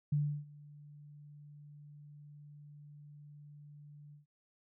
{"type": "tone with ADSR envelope", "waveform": "sine", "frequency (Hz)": 146.83, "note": "D3", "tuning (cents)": 0, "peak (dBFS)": -27, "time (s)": [0.12, 4.26], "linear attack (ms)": 7, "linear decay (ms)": 320, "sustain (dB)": -24, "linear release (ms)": 130, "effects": []}